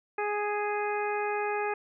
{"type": "harmonic tone", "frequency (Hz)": 415.3, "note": "G#4", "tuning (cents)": 0, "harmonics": [1, 2, 3, 4, 5, 6], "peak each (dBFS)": [-31, -32, -38, -38, -41, -39], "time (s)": [0.18, 1.74], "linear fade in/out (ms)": 5, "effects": []}